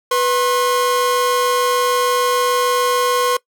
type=tone pair together; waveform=45% pulse; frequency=492.8 / 1072.3 Hz; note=B4 / C6; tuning=-4 / +42 cents; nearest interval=octave + minor second; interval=1346 cents; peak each=-17 dBFS; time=0.11-3.37 s; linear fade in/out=5 ms; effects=noise-tail reverb RT60 0.1 s tail -21 dB re dry